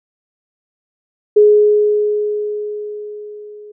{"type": "tone with level ramp", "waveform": "sine", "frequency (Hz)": 419, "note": "G#4", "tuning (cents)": 15, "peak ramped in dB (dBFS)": [-4, -33], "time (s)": [1.36, 3.72], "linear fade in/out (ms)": 10, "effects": []}